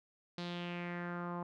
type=tone with low-pass filter sweep; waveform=sawtooth; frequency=174.61 Hz; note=F3; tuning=in tune; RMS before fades=-41 dBFS; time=0.38-1.43 s; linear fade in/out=2 ms; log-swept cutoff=4300 to 980 Hz; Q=3.4; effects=none